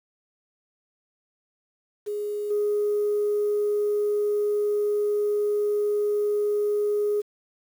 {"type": "tone with level steps", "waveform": "sine", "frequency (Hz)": 415.3, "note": "G#4", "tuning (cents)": 0, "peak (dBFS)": [-26, -20], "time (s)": [2.06, 7.22], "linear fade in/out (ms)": 20, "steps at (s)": 2.5, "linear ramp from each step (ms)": 10, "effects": ["tanh soft clip ceiling -17 dBFS", "8-bit"]}